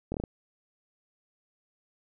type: slowing click train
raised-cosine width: 2 ms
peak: -19 dBFS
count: 5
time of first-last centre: 0.12-0.238 s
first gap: 22 ms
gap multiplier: 1.2
effects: none